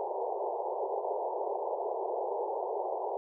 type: band-pass noise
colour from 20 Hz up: pink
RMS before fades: -34 dBFS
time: 0-3.17 s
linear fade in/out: 0 ms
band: 380 to 940 Hz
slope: 96 dB/octave
effects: none